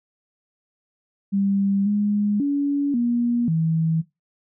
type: tone with pitch steps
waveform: sine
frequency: 197.7 / 206.4 / 284 / 238.7 / 161.8 Hz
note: G3 / G#3 / C#4 / A#3 / E3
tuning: +15 / -10 / +42 / +41 / -32 cents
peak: -18 dBFS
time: 1.32-4.02 s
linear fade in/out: 20 ms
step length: 540 ms
effects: noise-tail reverb RT60 0.2 s tail -18 dB re dry